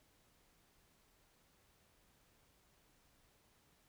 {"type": "silence", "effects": ["pink hiss -72 dBFS RMS until 3.88 s"]}